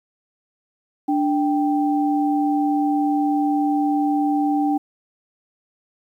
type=tone pair together; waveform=sine; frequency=293.9 / 784 Hz; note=D4 / G5; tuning=+1 / 0 cents; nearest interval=octave + perfect fourth; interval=1699 cents; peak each=-18 / -22 dBFS; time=1.08-4.78 s; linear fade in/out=10 ms; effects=9-bit